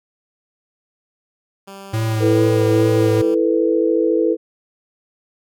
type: tone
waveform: 10% pulse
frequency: 196 Hz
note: G3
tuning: in tune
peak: -26 dBFS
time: 1.67-3.35 s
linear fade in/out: 10 ms
type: tone with vibrato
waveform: square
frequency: 110 Hz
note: A2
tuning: in tune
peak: -18 dBFS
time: 1.93-3.22 s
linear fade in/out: 10 ms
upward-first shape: sine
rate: 2.3 Hz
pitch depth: 25 cents each way
type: chord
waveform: sine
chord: E suspended fourth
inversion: none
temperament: equal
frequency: 329.6 / 440 / 493.9 Hz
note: E4 / A4 / B4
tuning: 0 / 0 / 0 cents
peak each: -17 / -18 / -19 dBFS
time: 2.19-4.37 s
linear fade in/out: 50 ms
effects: none